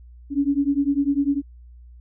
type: beating tone pair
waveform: sine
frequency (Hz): 277.2 / 287.2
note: C#4 / D4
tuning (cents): 0 / -39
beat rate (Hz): 10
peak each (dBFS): -21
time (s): 0.3-1.42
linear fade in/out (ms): 50
effects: added 60 Hz sine -42 dBFS peak until 2 s